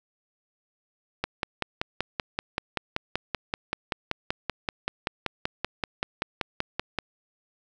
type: click train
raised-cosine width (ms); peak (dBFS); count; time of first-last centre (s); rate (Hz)
0.3; -10; 31; 1.24-6.987; 5.22
effects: none